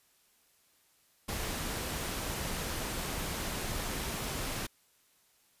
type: noise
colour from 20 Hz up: pink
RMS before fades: -36 dBFS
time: 1.28-4.67 s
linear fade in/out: 10 ms
effects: white hiss -68 dBFS RMS until 5.6 s + resampled to 32000 Hz